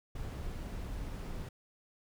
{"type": "noise", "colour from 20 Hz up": "brown", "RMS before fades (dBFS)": -40, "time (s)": [0.15, 1.49], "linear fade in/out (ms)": 5, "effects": []}